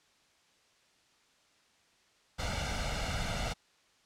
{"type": "noise with comb filter", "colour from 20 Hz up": "pink", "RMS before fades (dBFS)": -34, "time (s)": [2.38, 3.54], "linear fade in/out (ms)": 20, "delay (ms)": 1.4, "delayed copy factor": 0.75, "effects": ["white hiss -67 dBFS RMS until 4.05 s", "low-pass 6000 Hz 12 dB/octave"]}